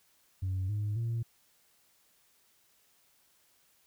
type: tone with pitch steps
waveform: sine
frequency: 94 / 104.3 / 115.73 Hz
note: F#2 / G#2 / A#2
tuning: +28 / +8 / -12 cents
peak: -28 dBFS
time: 0.42-1.23 s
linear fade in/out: 10 ms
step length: 270 ms
effects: tanh soft clip ceiling -28 dBFS + white hiss -68 dBFS RMS until 3.86 s